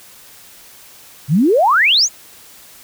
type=exponential sweep; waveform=sine; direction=up; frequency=127.8 to 7200 Hz; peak=-9 dBFS; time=1.28-2.09 s; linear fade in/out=50 ms; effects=white hiss -42 dBFS RMS until 2.83 s